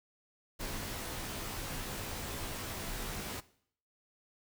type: noise with comb filter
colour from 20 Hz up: pink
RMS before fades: -40 dBFS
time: 0.59-3.41 s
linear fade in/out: 20 ms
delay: 17 ms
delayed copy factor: -0.8
effects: noise-tail reverb RT60 0.6 s tail -18 dB re dry